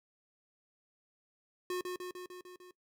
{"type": "tone with echo", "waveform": "square", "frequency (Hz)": 362.1, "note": "F#4", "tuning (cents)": -37, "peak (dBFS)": -34, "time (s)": [1.7, 1.81], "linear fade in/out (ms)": 2, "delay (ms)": 150, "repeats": 6, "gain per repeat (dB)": -3, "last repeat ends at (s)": 2.71, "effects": ["noise-tail reverb RT60 0.1 s tail -18 dB re dry"]}